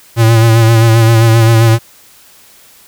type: tone with vibrato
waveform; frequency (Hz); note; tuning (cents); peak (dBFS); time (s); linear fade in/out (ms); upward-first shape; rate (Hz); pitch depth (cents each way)
square; 113.9; A#2; -40; -5; 0.16-1.79; 50; sine; 7.6; 38
effects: white hiss -42 dBFS RMS until 2.87 s